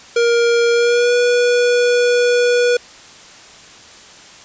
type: tone with pitch glide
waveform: square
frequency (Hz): 470.3 to 485.8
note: A#4 to B4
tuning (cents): +15 to -29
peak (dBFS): -12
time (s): 0.16-2.77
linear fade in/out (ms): 5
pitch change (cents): +56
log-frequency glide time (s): 0.72-1.14
effects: white hiss -40 dBFS RMS until 4.44 s + resampled to 16000 Hz